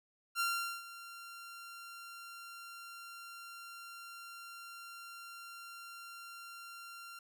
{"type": "tone with ADSR envelope", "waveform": "sawtooth", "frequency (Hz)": 1380, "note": "F6", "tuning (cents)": -21, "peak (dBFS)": -27, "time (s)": [0.35, 7.19], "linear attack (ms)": 51, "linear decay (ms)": 420, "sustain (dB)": -17, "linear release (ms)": 3, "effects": []}